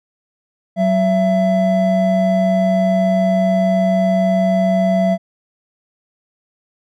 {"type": "tone pair together", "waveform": "triangle", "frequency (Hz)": [187.41, 669], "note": ["F#3", "E5"], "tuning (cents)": [22, 25], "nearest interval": "octave + minor seventh", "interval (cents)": 2203, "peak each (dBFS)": -13, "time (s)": [0.76, 5.18], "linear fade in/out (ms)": 50, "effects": []}